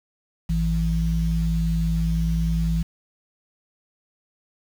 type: tone pair together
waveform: sine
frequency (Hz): 55.21 / 164.81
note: A1 / E3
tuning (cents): +7 / 0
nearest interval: octave + perfect fifth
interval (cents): 1893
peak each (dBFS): -22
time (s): 0.49-2.83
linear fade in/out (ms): 10
effects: 7-bit